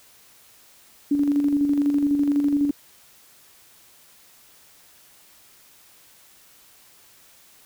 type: tone with tremolo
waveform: sine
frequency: 287 Hz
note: D4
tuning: 40 cents flat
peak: -16 dBFS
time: 1.11-2.71 s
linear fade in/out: 5 ms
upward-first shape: square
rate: 12 Hz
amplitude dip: 40%
effects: white hiss -53 dBFS RMS until 7.65 s